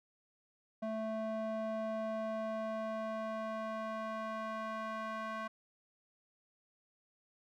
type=tone with band-pass filter sweep; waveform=square; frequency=220 Hz; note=A3; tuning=in tune; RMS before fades=-39 dBFS; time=0.82-5.48 s; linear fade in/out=10 ms; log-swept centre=550 to 1200 Hz; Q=1.8; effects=none